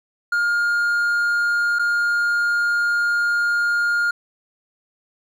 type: tone with dropouts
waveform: triangle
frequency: 1415 Hz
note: F6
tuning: 22 cents sharp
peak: -15 dBFS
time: 0.32-4.11 s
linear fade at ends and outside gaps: 5 ms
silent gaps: 1.788-1.793 s
effects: none